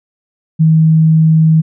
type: tone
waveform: sine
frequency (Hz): 159.3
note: D#3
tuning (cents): +41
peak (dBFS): -5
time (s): 0.59-1.62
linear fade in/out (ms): 20
effects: none